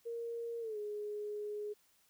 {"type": "tone with pitch glide", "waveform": "sine", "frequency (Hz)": [466.2, 417.7], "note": ["A#4", "G#4"], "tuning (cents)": [0, 10], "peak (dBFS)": -38, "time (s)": [0.05, 1.74], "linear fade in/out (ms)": 20, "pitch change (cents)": -190, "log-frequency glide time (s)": [0.6, 0.78], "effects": ["white hiss -71 dBFS RMS until 2.09 s"]}